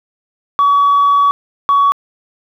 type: tone pair in turn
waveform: sine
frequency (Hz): 1134 / 1125.5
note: C#6 / C#6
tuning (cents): +39 / +26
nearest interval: unison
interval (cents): 13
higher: first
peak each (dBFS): -6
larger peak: neither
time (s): 0.59-1.31 / 1.69-1.92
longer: first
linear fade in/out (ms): 0
effects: tanh soft clip ceiling -5 dBFS + 8-bit